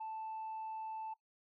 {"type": "tone", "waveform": "sine", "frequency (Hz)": 880, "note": "A5", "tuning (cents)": 0, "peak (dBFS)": -39, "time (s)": [0, 1.14], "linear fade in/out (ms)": 10, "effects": ["noise-tail reverb RT60 0.1 s tail -18 dB re dry", "tanh soft clip ceiling -38 dBFS"]}